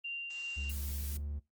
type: tone with tremolo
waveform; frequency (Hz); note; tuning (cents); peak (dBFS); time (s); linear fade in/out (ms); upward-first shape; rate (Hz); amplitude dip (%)
sine; 2777; F7; -10; -35; 0.04-0.71; 10; triangle; 2.9; 35
type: noise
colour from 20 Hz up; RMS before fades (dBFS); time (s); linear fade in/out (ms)
blue; -45; 0.3-1.17; 2
type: tone with pitch glide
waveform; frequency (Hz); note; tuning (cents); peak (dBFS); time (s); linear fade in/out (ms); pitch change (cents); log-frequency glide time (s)
triangle; 70.8 to 72.79; C#2 to D2; +37 to -15; -34; 0.56-1.4; 20; +48; 1.06-1.15
effects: noise-tail reverb RT60 0.2 s tail -21 dB re dry + Opus 24 kbps